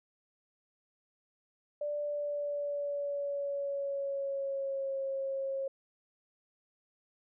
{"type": "tone with pitch glide", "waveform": "sine", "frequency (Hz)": [587.3, 541.7], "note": ["D5", "C#5"], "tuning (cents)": [0, -40], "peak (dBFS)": -32, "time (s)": [1.81, 5.68], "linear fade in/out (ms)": 5, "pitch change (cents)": -140, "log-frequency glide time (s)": [1.99, 4.99], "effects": []}